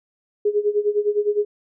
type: tone with tremolo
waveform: sine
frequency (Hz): 415.3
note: G#4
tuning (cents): 0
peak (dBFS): -14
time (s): 0.45-1.45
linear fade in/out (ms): 5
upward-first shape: sine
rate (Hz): 9.8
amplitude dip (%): 85
effects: none